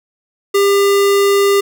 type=tone; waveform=square; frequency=400 Hz; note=G4; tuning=35 cents sharp; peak=-10 dBFS; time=0.54-1.61 s; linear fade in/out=10 ms; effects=none